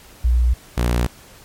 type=tone pair in turn; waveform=sine / sawtooth; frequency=60.4 / 59.84 Hz; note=B1 / A#1; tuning=-38 / +46 cents; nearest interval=unison; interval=16 cents; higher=first; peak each=-12 dBFS; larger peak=neither; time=0.24-0.54 / 0.77-1.07 s; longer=neither; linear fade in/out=10 ms; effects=pink hiss -45 dBFS RMS until 1.44 s + MP3 64 kbps